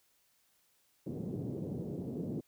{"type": "band-pass noise", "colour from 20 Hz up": "pink", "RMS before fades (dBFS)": -39, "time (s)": [1.06, 2.41], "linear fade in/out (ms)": 10, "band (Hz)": [120, 420], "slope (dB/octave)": 24, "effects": ["white hiss -72 dBFS RMS until 2.47 s"]}